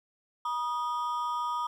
triangle ring-modulated tone, 1100 Hz, C#6, 14 cents flat, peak -24 dBFS, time 0.45-1.67 s, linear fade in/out 5 ms, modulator 137 Hz, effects 11-bit

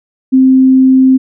sine tone, 261.6 Hz, C4, in tune, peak -3 dBFS, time 0.32-1.18 s, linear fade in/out 20 ms, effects none

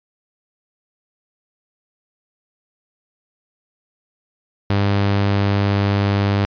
sawtooth tone, 100.3 Hz, G2, 40 cents sharp, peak -11 dBFS, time 4.7-6.45 s, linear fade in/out 0 ms, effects resampled to 11025 Hz

